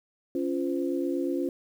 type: tone cluster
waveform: sine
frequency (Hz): 277.1 / 345.5 / 515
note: C#4 / F4 / C5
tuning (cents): -1 / -19 / -28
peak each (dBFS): -29 / -29 / -35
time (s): 0.35-1.49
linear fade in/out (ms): 2
effects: 9-bit